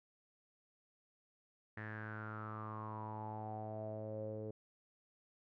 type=tone with low-pass filter sweep; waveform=sawtooth; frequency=108.1 Hz; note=A2; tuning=30 cents flat; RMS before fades=-45 dBFS; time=1.77-4.51 s; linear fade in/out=5 ms; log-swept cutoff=1800 to 470 Hz; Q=8.6; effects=none